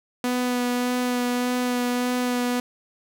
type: tone with vibrato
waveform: sawtooth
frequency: 246.9 Hz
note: B3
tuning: in tune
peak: -18 dBFS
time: 0.24-2.6 s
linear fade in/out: 2 ms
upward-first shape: sine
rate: 1.7 Hz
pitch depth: 13 cents each way
effects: none